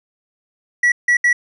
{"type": "tone bursts at uneven times", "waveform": "triangle", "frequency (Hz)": 1938, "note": "B6", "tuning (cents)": -33, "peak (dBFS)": -9, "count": 3, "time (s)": [[0.83, 0.92], [1.08, 1.17], [1.24, 1.33]], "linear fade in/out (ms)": 5, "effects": ["resampled to 22050 Hz"]}